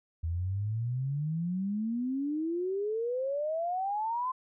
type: exponential sweep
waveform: sine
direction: up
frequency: 80.1 to 1045 Hz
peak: -29 dBFS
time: 0.23-4.32 s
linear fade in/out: 10 ms
effects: none